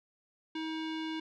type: tone with low-pass filter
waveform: square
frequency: 318 Hz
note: D#4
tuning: 38 cents sharp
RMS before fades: -37 dBFS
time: 0.55-1.2 s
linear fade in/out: 5 ms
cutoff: 3400 Hz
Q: 2.5
effects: none